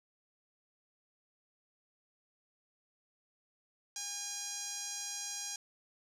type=tone with band-pass filter; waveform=sawtooth; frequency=813 Hz; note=G#5; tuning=37 cents flat; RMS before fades=-41 dBFS; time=3.96-5.56 s; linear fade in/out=2 ms; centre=6300 Hz; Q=3.4; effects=none